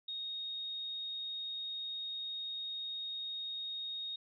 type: tone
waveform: sine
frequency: 3729 Hz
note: A#7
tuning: in tune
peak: -38 dBFS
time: 0.08-4.16 s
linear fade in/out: 5 ms
effects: none